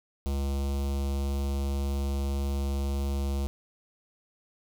square tone with notch filter, 69.3 Hz, C#2, in tune, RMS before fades -29 dBFS, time 0.26-3.47 s, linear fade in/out 0 ms, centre 1700 Hz, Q 0.8, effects none

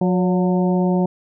harmonic tone with a mistuned harmonic, 180.8 Hz, F#3, 40 cents flat, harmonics 1 / 2 / 3 / 4 / 5, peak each -16 / -22 / -26 / -28 / -30 dBFS, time 0.01-1.06 s, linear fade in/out 5 ms, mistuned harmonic 3, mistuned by +56 cents, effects none

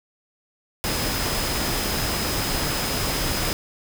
sine tone in noise, 5060 Hz, D#8, 28 cents sharp, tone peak -32 dBFS, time 0.84-3.53 s, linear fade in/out 0 ms, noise pink, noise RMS -25 dBFS, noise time 0.84-3.53 s, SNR -10 dB, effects none

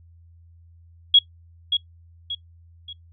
sine tone with echo, 3322 Hz, G#7, in tune, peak -9 dBFS, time 1.14-1.19 s, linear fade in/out 5 ms, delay 580 ms, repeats 3, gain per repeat -8 dB, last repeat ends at 2.93 s, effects noise-tail reverb RT60 0.1 s tail -20 dB re dry + added 84 Hz sine -48 dBFS peak until 3.12 s

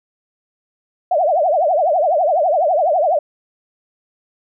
sine tone with vibrato, 659.3 Hz, E5, in tune, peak -12 dBFS, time 1.11-3.19 s, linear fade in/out 5 ms, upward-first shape triangle, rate 12 Hz, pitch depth 280 cents each way, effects none

